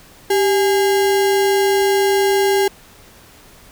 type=tone with sample-and-hold; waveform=sine; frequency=392 Hz; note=G4; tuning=in tune; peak=-12 dBFS; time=0.3-2.68 s; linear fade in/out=5 ms; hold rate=1225 Hz; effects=pink hiss -45 dBFS RMS until 3.71 s